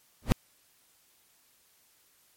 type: noise with exponential growth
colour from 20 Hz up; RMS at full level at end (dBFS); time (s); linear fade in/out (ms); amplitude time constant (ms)
brown; -20; 0.22-0.32; 0; 20
effects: white hiss -65 dBFS RMS until 2.36 s + MP3 64 kbps